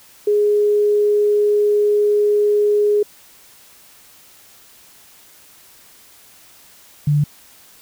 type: tone pair in turn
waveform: sine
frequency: 415.6 / 146.94 Hz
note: G#4 / D3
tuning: +1 / +1 cents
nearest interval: octave + tritone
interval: 1800 cents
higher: first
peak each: -12 dBFS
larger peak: neither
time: 0.27-3.03 / 7.07-7.24 s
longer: first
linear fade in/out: 5 ms
effects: white hiss -47 dBFS RMS until 7.81 s